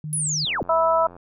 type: tone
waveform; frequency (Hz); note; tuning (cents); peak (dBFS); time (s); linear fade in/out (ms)
sine; 152.8; D#3; -31; -28; 0.04-0.45; 2
type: linear sweep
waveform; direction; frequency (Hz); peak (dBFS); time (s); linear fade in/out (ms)
sine; down; 10720 to 50.1; -22; 0.13-0.63; 0
type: click train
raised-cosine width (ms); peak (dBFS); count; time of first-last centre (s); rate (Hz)
1; -29; 62; 0.47-1.166; 87.7
type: harmonic tone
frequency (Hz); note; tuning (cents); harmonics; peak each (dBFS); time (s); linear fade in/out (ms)
327.3; E4; -12; 2 / 3 / 4; -19 / -21 / -22; 0.69-1.07; 5
effects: none

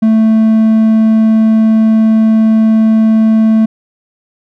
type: tone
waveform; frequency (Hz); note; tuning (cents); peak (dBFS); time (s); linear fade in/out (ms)
triangle; 220.7; A3; +5; -3; 0.02-3.66; 10
effects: none

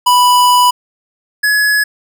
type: tone pair in turn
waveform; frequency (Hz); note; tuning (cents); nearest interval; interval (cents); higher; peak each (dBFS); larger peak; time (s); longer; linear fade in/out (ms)
square; 987.8 / 1691.3; B5 / G#6; 0 / +31; major sixth; 931; second; -7 / -10; first; 0.06-0.71 / 1.43-1.84; first; 10
effects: none

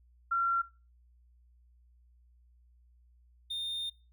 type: tone pair in turn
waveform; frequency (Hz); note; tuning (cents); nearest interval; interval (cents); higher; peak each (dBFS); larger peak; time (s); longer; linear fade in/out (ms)
sine / triangle; 1369 / 3641; F6 / A#7; -35 / -41; octave + perfect fourth; 1694; second; -26 / -32; first; 0.31-0.62 / 3.5-3.9; second; 10
effects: noise-tail reverb RT60 0.3 s tail -19 dB re dry + added 60 Hz sine -60 dBFS peak until 4.12 s

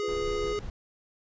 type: tone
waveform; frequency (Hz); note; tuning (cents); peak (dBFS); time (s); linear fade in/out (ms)
square; 415.3; G#4; 0; -29; 0-0.59; 0
type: chord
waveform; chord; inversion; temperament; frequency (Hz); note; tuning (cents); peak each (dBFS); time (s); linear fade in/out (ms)
sine; F diminished; none; equal; 349.2 / 415.3 / 493.9; F4 / Ab4 / Cb5; 0 / 0 / 0; -38 / -38 / -36; 0.02-0.54; 20
type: noise with tremolo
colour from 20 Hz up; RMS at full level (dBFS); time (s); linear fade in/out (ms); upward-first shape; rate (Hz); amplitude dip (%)
brown; -37; 0.08-0.7; 2; sine; 5.6; 25
effects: resampled to 16000 Hz

